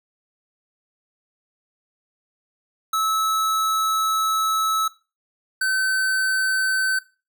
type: tone pair in turn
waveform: square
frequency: 1300 / 1530 Hz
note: E6 / G6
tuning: -24 / -42 cents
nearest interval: minor third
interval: 282 cents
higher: second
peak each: -20 dBFS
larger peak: neither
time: 2.93-4.88 / 5.61-6.99 s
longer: first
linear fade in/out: 5 ms
effects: noise-tail reverb RT60 0.3 s tail -18 dB re dry